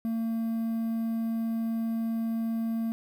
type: tone with quantisation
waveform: triangle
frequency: 226.9 Hz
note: A#3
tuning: 47 cents flat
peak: -25 dBFS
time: 0.05-2.92 s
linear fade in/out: 0 ms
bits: 9
effects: none